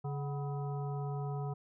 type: harmonic tone with a mistuned harmonic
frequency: 140.9 Hz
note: C#3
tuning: 29 cents sharp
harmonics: 1 / 3 / 5 / 7 / 9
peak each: -35 / -44 / -45 / -50 / -53 dBFS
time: 0.04-1.54 s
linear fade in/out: 10 ms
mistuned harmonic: 5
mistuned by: +91 cents
effects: none